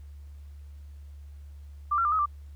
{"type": "tone with pitch steps", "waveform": "sine", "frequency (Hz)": [1182, 1363, 1194, 1272, 1178], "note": ["D6", "F6", "D6", "D#6", "D6"], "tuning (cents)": [11, -43, 28, 38, 5], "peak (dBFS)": -22, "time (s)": [1.91, 2.26], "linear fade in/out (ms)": 10, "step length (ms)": 70, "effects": ["added 72 Hz sine -42 dBFS peak until 2.55 s", "pink hiss -67 dBFS RMS until 2.55 s"]}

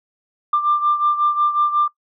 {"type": "beating tone pair", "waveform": "sine", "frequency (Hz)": [1187, 1192.5], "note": ["D6", "D6"], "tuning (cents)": [18, 26], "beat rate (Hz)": 5.5, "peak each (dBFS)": [-15, -20], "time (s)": [0.53, 1.88], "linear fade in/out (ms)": 5, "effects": ["noise-tail reverb RT60 0.1 s tail -22 dB re dry", "tanh soft clip ceiling -8 dBFS"]}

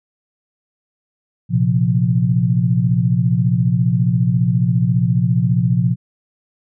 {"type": "chord", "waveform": "sine", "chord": "Bb suspended second", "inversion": "none", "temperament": "equal with one note detuned", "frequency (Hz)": [116.54, 131.19, 174.61], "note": ["Bb2", "C3", "F3"], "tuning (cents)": [0, 5, 0], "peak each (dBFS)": -17, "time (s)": [1.49, 5.96], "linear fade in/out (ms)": 50, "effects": []}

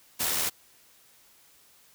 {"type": "noise with amplitude modulation", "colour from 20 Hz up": "white", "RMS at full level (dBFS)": -26, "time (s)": [0.19, 0.5], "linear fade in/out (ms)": 20, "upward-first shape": "sine", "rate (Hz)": 78.6, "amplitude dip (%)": 40, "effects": ["white hiss -59 dBFS RMS until 1.94 s"]}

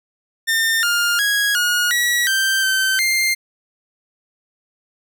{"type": "tone with pitch steps", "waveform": "sawtooth", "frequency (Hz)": [1810, 1410, 1655, 1441, 1928, 1565, 1544, 2104], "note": ["A6", "F6", "G#6", "F#6", "B6", "G6", "G6", "C7"], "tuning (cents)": [48, 16, -6, -46, -42, -3, -27, 9], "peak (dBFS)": -12, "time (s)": [0.47, 3.35], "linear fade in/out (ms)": 20, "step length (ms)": 360, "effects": []}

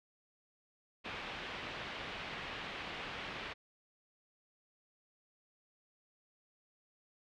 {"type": "low-pass noise", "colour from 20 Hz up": "white", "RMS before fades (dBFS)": -44, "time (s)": [1.04, 3.54], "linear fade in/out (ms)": 20, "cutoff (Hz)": 3200, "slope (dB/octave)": 24, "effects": []}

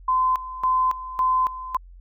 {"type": "tone with tremolo", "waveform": "sine", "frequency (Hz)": 1027, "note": "C6", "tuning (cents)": -33, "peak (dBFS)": -17, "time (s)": [0.08, 1.77], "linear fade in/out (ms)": 5, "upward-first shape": "square", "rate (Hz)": 1.8, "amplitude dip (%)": 80, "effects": ["added 44 Hz sine -42 dBFS peak until 2 s"]}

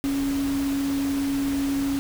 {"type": "tone in noise", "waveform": "sine", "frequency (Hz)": 277.2, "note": "C#4", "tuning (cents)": 0, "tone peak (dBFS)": -22, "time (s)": [0.04, 1.99], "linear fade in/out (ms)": 0, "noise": "pink", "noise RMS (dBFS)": -35, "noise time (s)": [0.04, 1.99], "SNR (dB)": 10, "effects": []}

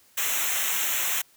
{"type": "noise with comb filter", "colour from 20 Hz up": "white", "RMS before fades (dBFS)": -26, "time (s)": [0.17, 1.22], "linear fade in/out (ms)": 10, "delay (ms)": 0.21, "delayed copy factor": -0.9, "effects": ["white hiss -59 dBFS RMS until 1.36 s"]}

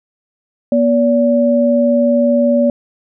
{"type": "tone pair together", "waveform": "sine", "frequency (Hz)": [240.8, 574], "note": ["B3", "D5"], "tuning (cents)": [-44, -40], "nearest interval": "octave + minor third", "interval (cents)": 1504, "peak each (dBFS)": -12, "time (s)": [0.72, 2.7], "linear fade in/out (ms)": 2, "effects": []}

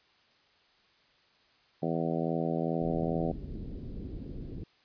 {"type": "harmonic tone", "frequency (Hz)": 82.41, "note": "E2", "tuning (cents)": 0, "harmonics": [2, 3, 4, 5, 6, 7, 8, 9], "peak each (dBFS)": [-33, -35, -36, -37, -38, -38, -39, -40], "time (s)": [1.82, 3.32], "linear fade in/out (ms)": 10}
{"type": "low-pass noise", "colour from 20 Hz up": "pink", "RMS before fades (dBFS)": -40, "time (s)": [2.81, 4.64], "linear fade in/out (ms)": 2, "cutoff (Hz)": 380, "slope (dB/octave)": 24}
{"effects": ["white hiss -65 dBFS RMS until 4.84 s", "resampled to 11025 Hz"]}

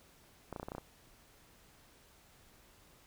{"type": "clicks", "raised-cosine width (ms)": 1, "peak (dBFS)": -27, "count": 8, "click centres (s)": [0.527, 0.562, 0.598, 0.63, 0.685, 0.719, 0.75, 0.782], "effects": ["pink hiss -63 dBFS RMS until 3.06 s"]}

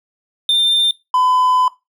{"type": "tone pair in turn", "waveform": "triangle", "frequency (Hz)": [3596, 1009.1], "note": ["A7", "B5"], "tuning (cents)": [37, 37], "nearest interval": "octave + minor seventh", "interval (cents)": 2200, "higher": "first", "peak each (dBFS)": -10, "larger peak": "neither", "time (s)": [[0.49, 0.91], [1.14, 1.68]], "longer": "second", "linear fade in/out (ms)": 2, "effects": ["noise-tail reverb RT60 0.2 s tail -17 dB re dry"]}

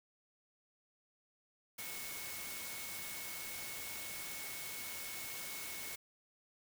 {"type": "tone in noise", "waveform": "sine", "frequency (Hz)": 2200, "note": "C#7", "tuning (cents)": -14, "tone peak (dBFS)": -50, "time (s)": [1.78, 5.96], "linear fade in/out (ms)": 10, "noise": "white", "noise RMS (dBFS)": -45, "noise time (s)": [1.78, 5.96], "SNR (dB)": -8, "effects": []}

